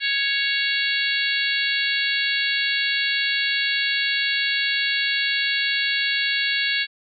harmonic tone with a mistuned harmonic, 554.4 Hz, C#5, in tune, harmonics 3 / 4 / 5 / 6 / 7 / 8, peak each -25 / -26 / -27 / -28 / -28 / -29 dBFS, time 0-6.87 s, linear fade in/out 50 ms, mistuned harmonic 6, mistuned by +18 cents, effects none

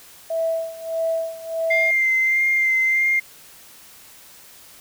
sine tone with tremolo, 655 Hz, E5, 11 cents flat, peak -18 dBFS, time 0.3-1.91 s, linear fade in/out 5 ms, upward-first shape sine, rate 1.6 Hz, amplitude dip 85%
sine tone with vibrato, 2093 Hz, C7, in tune, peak -15 dBFS, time 1.7-3.2 s, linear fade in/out 10 ms, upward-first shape sine, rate 1.6 Hz, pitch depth 20 cents each way
effects tanh soft clip ceiling -10 dBFS + white hiss -46 dBFS RMS until 4.8 s

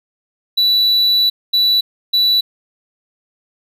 triangle tone bursts at uneven times, 3951 Hz, B7, in tune, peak -9 dBFS, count 3, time 0.57-1.3 / 1.53-1.81 / 2.13-2.41 s, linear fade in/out 10 ms, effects none

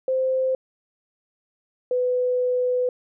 sine tone pair in turn, 521 / 499.2 Hz, C5 / B4, -7 / +19 cents, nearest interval minor second, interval 74 cents, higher first, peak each -19 dBFS, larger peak neither, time 0.08-0.55 / 1.91-2.89 s, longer second, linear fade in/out 2 ms, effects none

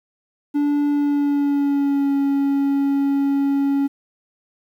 triangle tone with pitch glide, 290.2 to 278.5 Hz, D4 to C#4, -21 to +8 cents, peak -14 dBFS, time 0.54-3.88 s, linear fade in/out 20 ms, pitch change -71 cents, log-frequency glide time 0.88-2.15 s, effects 9-bit

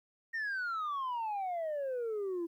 sine exponential sweep, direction down, 1864.7 to 329.6 Hz, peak -31 dBFS, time 0.33-2.47 s, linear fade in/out 20 ms, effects tanh soft clip ceiling -32 dBFS + 12-bit

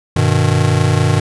square chord, G augmented, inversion none, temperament just, 98 / 122.5 / 153.12 Hz, G2 / B2 / D#3, 0 / -14 / -27 cents, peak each -16 dBFS, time 0.16-1.2 s, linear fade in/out 5 ms, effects resampled to 24000 Hz

